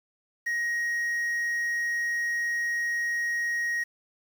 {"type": "tone with quantisation", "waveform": "triangle", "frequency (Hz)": 1883, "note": "A#6", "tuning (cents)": 17, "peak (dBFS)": -24, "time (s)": [0.46, 3.84], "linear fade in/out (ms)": 10, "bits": 8, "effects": []}